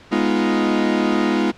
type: chord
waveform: 40% pulse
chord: F half-diminished seventh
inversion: first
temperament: equal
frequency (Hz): 207.7 / 246.9 / 311.1 / 349.2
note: Ab3 / Cb4 / Eb4 / F4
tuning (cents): 0 / 0 / 0 / 0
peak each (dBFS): -21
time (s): 0.11-1.52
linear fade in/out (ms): 20
effects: pink hiss -45 dBFS RMS until 1.57 s + low-pass 4000 Hz 12 dB/octave